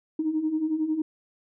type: beating tone pair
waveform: sine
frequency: 304.2 / 315.2 Hz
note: D#4 / D#4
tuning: -39 / +23 cents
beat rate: 11 Hz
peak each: -30 / -24 dBFS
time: 0.19-1.02 s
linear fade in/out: 5 ms
effects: tanh soft clip ceiling -16 dBFS